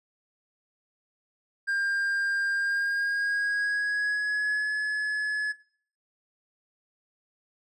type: tone with pitch glide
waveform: triangle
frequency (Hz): 1600 to 1705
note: G6 to G#6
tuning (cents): +35 to +45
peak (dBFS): -23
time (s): 1.67-5.53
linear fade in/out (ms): 20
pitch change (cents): +110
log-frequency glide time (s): 2.53-4.71
effects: noise-tail reverb RT60 0.5 s tail -19 dB re dry + resampled to 24000 Hz